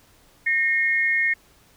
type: tone pair together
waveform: sine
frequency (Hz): 1839.9 / 2155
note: A#6 / C#7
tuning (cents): -23 / -49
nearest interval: minor third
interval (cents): 274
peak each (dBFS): -21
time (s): 0.46-1.34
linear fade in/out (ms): 10
effects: pink hiss -56 dBFS RMS until 1.76 s